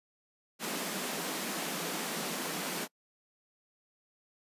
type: high-pass noise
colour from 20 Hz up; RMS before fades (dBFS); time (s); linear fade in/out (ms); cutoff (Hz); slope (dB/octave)
pink; -36; 0.59-2.88; 50; 160; 96
effects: noise-tail reverb RT60 0.1 s tail -26 dB re dry + resampled to 32000 Hz